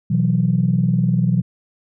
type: chord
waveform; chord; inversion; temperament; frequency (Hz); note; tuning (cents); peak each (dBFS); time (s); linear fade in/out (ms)
sine; B suspended fourth; none; equal with one note detuned; 125.48 / 164.81 / 185; B2 / E3 / F#3; +28 / 0 / 0; -18; 0.1-1.42; 10
effects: tanh soft clip ceiling -5 dBFS